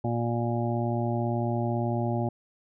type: harmonic tone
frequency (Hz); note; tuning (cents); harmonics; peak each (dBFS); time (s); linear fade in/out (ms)
118; A#2; +22; 1 / 2 / 3 / 5 / 6 / 7; -28 / -31 / -33 / -35 / -36 / -36; 0.04-2.29; 5
effects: none